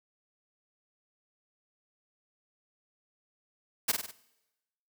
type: noise with echo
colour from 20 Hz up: white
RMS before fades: -26 dBFS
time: 3.88-3.92 s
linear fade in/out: 10 ms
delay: 49 ms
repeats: 4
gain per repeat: -5 dB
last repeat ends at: 4.116 s
effects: noise-tail reverb RT60 1.0 s tail -21 dB re dry + high-pass 80 Hz 12 dB/octave